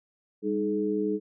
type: tone cluster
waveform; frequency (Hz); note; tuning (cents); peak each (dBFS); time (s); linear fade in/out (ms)
sine; 201.3 / 311.9 / 424.2; G3 / D#4 / G#4; +46 / +4 / +37; -31 / -29 / -28; 0.42-1.2; 50
effects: none

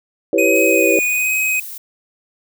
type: chord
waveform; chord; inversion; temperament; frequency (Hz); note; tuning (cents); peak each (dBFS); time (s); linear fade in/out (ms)
sine; C# half-diminished seventh; first; equal; 329.6 / 392 / 493.9 / 554.4; E4 / G4 / B4 / C#5; 0 / 0 / 0 / 0; -18; 0.33-0.99; 2
type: tone with vibrato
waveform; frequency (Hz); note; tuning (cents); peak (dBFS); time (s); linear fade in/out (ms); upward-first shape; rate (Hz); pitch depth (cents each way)
square; 2499; D#7; +7; -16; 0.38-1.6; 5; sine; 1.2; 23
type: noise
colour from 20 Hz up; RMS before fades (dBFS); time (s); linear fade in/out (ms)
violet; -31; 0.55-1.78; 5
effects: none

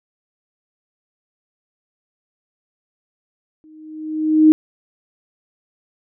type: tone with exponential growth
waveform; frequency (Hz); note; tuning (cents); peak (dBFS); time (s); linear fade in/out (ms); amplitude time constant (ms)
sine; 311.1; D#4; 0; -4; 3.64-4.52; 0; 190
effects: none

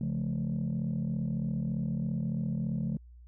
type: chord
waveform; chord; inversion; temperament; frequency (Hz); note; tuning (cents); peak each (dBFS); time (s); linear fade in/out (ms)
sine; Db augmented; none; just; 138.59 / 173.24 / 216.5; Db3 / F3 / A3; 0 / -14 / -28; -32; 0.01-2.97; 2
effects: tanh soft clip ceiling -25 dBFS + added 60 Hz sine -49 dBFS peak until 3.27 s

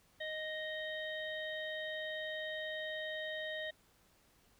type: harmonic tone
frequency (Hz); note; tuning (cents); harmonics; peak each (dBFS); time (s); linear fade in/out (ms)
622.3; D#5; 0; 1 / 3 / 5 / 6; -42 / -42 / -49 / -48; 0.2-3.71; 10
effects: pink hiss -69 dBFS RMS until 4.59 s

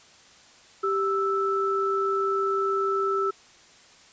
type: tone pair together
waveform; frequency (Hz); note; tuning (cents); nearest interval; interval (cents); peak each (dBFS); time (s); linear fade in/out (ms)
sine; 392 / 1318.5; G4 / E6; 0 / 0; octave + major sixth; 2100; -25; 0.83-3.31; 10
effects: white hiss -53 dBFS RMS until 4.12 s + resampled to 16000 Hz

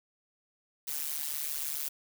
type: noise with amplitude modulation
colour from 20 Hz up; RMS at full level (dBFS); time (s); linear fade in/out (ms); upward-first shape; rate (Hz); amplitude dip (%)
blue; -31; 0.87-1.89; 10; sine; 147; 100
effects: none

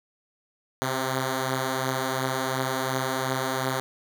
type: beating tone pair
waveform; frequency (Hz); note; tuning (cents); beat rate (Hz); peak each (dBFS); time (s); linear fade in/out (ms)
5% pulse; 130.7 / 133.5; C3 / C3; -1 / +35; 2.8; -15 / -21; 0.82-3.8; 0
effects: none

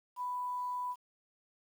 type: tone with quantisation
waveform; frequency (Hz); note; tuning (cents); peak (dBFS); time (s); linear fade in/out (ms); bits
sine; 991; B5; +6; -34; 0.16-0.96; 50; 10
effects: none

